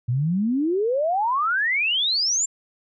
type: exponential sweep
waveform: sine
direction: up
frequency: 115.3 to 7459 Hz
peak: -19 dBFS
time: 0.08-2.46 s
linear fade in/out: 10 ms
effects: none